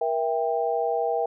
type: chord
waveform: sine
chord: E diminished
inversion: second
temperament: just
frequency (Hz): 474.7 / 659.3 / 791.1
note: Bb4 / E5 / G5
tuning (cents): +31 / 0 / +16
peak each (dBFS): -26 / -27 / -27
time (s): 0.01-1.26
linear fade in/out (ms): 5
effects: none